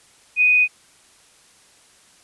sine tone with frequency modulation, 2489 Hz, D#7, in tune, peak -12 dBFS, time 0.36-0.68 s, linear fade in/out 50 ms, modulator 39.6 Hz, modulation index 0.44, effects white hiss -53 dBFS RMS until 2.23 s + resampled to 24000 Hz

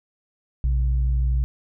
sine tone pair together, 60.57 / 132.8 Hz, B1 / C3, -33 / +26 cents, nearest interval octave + major second, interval 1359 cents, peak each -18 / -29 dBFS, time 0.64-1.44 s, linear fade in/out 0 ms, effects none

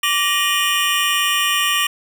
square tone cluster, 1162 / 1870 / 2449 / 2849 / 3030 Hz, D6 / A#6 / D#7 / F7 / F#7, -19 / +5 / -28 / +34 / +40 cents, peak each -23 dBFS, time 0.03-1.87 s, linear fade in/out 5 ms, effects none

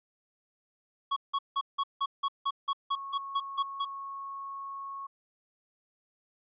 square tone bursts, 1108.7 Hz, C#6, in tune, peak -27 dBFS, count 13, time 1.11-3.852 s, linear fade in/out 10 ms, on 54 ms, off 170 ms
sine tone, 1100 Hz, C#6, 14 cents flat, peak -37 dBFS, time 2.95-5.07 s, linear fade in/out 10 ms
effects resampled to 8000 Hz

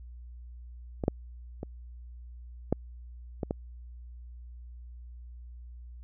clicks, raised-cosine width 2 ms, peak -17 / -10 / -22 / -11 / -17 / -16 dBFS, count 6, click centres 1.038 / 1.081 / 1.631 / 2.726 / 3.432 / 3.509 s, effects added 60 Hz sine -43 dBFS peak until 6.03 s

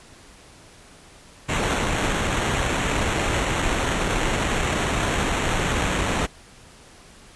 pink noise with sample-and-hold, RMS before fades -23 dBFS, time 1.48-6.27 s, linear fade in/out 20 ms, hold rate 4900 Hz, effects pink hiss -48 dBFS RMS until 7.35 s + resampled to 24000 Hz

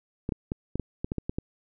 clicks, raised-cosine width 3 ms, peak -16 dBFS, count 10, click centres 0.291 / 0.322 / 0.519 / 0.756 / 0.797 / 1.045 / 1.119 / 1.183 / 1.295 / 1.385 s, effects none

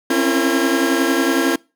40% pulse tone cluster, 266.5 / 277.4 / 337.4 / 458.9 / 1622 Hz, C4 / C#4 / E4 / A#4 / G#6, +32 / +1 / +40 / -27 / -41 cents, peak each -20 / -21 / -18 / -23 / -23 dBFS, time 0.1-1.56 s, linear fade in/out 5 ms, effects noise-tail reverb RT60 0.3 s tail -25 dB re dry

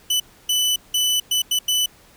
sawtooth tone bursts at uneven times, 2989 Hz, F#7, 17 cents sharp, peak -14 dBFS, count 6, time 0.1-0.2 / 0.49-0.76 / 0.94-1.2 / 1.31-1.42 / 1.51-1.59 / 1.68-1.86 s, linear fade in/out 5 ms, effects pink hiss -51 dBFS RMS until 2.16 s

